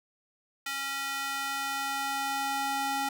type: tone with high-pass filter sweep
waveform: square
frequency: 275.1 Hz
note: C#4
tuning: 13 cents flat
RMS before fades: -32 dBFS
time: 0.66-3.09 s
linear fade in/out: 5 ms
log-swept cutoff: 1700 to 660 Hz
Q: 1.3
effects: none